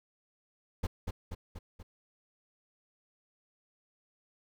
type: noise with echo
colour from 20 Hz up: brown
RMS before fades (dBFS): -30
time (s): 0.83-0.87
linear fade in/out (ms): 10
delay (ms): 240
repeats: 4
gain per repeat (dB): -4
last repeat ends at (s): 1.83
effects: none